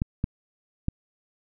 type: clicks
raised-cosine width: 5 ms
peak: -12 dBFS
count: 3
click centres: 0.019 / 0.241 / 0.884 s
effects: none